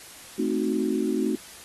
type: chord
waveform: sine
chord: A diminished seventh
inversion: none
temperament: equal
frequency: 220 / 261.6 / 311.1 / 370 Hz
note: A3 / C4 / Eb4 / Gb4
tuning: 0 / 0 / 0 / 0 cents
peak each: -28 dBFS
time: 0.38-1.36 s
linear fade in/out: 10 ms
effects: white hiss -45 dBFS RMS until 1.64 s + AAC 32 kbps